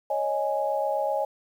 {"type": "chord", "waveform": "sine", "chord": "C# suspended second", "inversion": "none", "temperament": "equal", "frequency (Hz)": [554.4, 622.3, 830.6], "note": ["C#5", "D#5", "G#5"], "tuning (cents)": [0, 0, 0], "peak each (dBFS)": -28, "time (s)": [0.1, 1.25], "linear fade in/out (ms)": 5, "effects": ["9-bit"]}